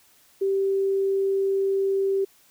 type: tone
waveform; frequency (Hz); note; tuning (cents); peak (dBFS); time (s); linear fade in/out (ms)
sine; 390; G4; -9; -20; 0.41-2.25; 10
effects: white hiss -58 dBFS RMS until 2.5 s